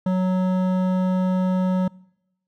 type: tone with hard clipping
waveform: triangle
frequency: 185 Hz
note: F#3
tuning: in tune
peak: -20 dBFS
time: 0.06-1.88 s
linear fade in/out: 5 ms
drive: 16 dB
effects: noise-tail reverb RT60 0.9 s tail -25 dB re dry